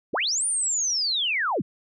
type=linear two-way sweep; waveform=sine; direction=up then down; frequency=97.6 to 9397 to 97.6 Hz; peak=-22 dBFS; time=0.13-1.62 s; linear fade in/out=10 ms; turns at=0.46 s; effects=none